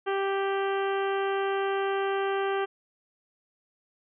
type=harmonic tone; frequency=392 Hz; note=G4; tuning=in tune; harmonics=1 / 2 / 3 / 4 / 5 / 6 / 7 / 8; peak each=-27 / -32 / -35 / -36 / -42 / -46 / -44 / -44 dBFS; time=0.06-2.66 s; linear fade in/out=20 ms; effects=none